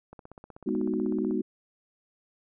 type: click train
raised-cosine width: 1 ms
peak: -31 dBFS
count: 20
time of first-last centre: 0.13-1.31 s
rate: 16.1 Hz
type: chord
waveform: sine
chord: G# minor seventh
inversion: none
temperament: equal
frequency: 207.7 / 246.9 / 311.1 / 370 Hz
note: G#3 / B3 / D#4 / F#4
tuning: 0 / 0 / 0 / 0 cents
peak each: -31 dBFS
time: 0.66-1.42 s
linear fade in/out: 10 ms
effects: none